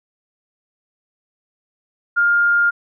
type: tone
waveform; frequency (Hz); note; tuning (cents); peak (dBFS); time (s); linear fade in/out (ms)
sine; 1408; F6; +14; -12; 2.16-2.71; 20
effects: none